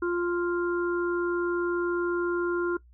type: harmonic tone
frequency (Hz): 349.2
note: F4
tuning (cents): 0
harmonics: 1 / 3 / 4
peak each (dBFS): -25 / -37 / -33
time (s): 0.02-2.77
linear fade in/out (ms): 5
effects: noise-tail reverb RT60 0.1 s tail -19 dB re dry + added 60 Hz sine -52 dBFS peak until 2.93 s